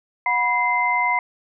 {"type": "tone cluster", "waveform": "sine", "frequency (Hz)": [728, 979, 2075], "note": ["F#5", "B5", "C7"], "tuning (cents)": [-28, -15, -15], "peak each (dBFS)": [-26, -20, -21], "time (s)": [0.26, 1.19], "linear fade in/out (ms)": 2, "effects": []}